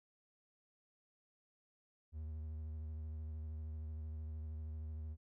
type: tone with vibrato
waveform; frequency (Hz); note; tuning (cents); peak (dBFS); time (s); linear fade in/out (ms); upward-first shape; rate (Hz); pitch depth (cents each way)
triangle; 77.78; D#2; 0; -40; 2.12-5.17; 50; triangle; 13; 43
effects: none